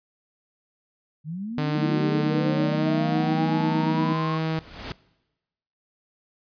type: linear sweep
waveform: sine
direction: up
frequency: 144.2 to 1099 Hz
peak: -29 dBFS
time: 1.24-4.4 s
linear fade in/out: 50 ms
type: tone with pitch glide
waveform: sawtooth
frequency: 150.9 to 159.87 Hz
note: D3 to D#3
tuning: +47 to +47 cents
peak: -20 dBFS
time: 1.58-4.59 s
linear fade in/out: 0 ms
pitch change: +100 cents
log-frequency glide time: 2.46-3.3 s
type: chord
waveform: sine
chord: B dominant seventh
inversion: second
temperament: equal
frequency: 185 / 220 / 246.9 / 311.1 Hz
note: F#3 / A3 / B3 / D#4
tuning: 0 / 0 / 0 / 0 cents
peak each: -32 / -31 / -32 / -27 dBFS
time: 1.75-4.13 s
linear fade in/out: 5 ms
type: noise with exponential growth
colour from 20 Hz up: pink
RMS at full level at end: -31 dBFS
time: 4.27-4.92 s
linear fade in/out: 0 ms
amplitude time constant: 140 ms
effects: noise-tail reverb RT60 1.0 s tail -21 dB re dry + resampled to 11025 Hz